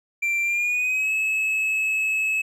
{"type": "tone with pitch glide", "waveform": "triangle", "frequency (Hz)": [2358, 2586], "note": ["D7", "E7"], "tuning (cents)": [6, -34], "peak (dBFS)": -19, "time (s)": [0.22, 2.42], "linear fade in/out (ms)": 10, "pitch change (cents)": 160, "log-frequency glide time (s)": [0.42, 1.12], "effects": []}